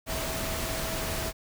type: tone in noise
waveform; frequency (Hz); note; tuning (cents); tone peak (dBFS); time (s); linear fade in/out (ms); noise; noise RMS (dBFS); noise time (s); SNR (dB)
sine; 650; E5; -24; -38; 0.06-1.33; 50; pink; -32; 0.06-1.33; -9
effects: none